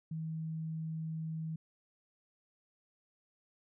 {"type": "tone", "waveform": "sine", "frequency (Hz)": 160, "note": "D#3", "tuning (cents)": 49, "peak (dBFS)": -36, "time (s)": [0.11, 1.56], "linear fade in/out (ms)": 5, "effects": []}